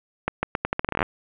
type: accelerating click train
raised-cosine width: 0.5 ms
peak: -7 dBFS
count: 15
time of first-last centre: 0.28-1.028 s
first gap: 150 ms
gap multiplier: 0.81
effects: resampled to 8000 Hz + 8-bit